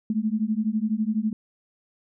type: beating tone pair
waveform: sine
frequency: 210.7 / 222.7 Hz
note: G#3 / A3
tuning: +25 / +21 cents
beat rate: 12 Hz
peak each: -25 dBFS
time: 0.1-1.33 s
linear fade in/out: 2 ms
effects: none